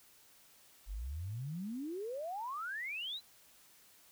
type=exponential sweep; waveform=sine; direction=up; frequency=43.88 to 4133 Hz; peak=-38 dBFS; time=0.86-3.21 s; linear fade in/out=50 ms; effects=white hiss -63 dBFS RMS until 4.11 s